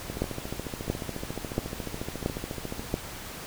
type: two click trains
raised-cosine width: 2 ms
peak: -12 / -20 dBFS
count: 5 / 39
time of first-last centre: 0.22-2.941 / 0.1-2.795 s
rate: 1.47 / 14.1 Hz
effects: pink hiss -40 dBFS RMS until 3.46 s